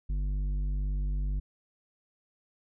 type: tone with tanh clipping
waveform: sine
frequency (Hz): 49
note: G1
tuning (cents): 0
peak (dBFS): -29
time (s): 0.09-1.4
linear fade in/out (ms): 10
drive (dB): 9
effects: none